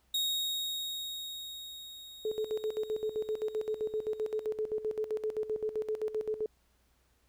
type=tone with exponential decay; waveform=40% pulse; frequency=3758 Hz; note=A#7; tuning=13 cents sharp; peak=-27 dBFS; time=0.14-4.47 s; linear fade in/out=5 ms; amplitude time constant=940 ms
type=tone with tremolo; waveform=sine; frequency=431.8 Hz; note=A4; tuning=33 cents flat; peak=-29 dBFS; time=2.25-6.46 s; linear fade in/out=2 ms; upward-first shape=square; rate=7.7 Hz; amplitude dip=75%
effects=added 61 Hz sine -70 dBFS peak until 7.28 s + pink hiss -72 dBFS RMS until 7.28 s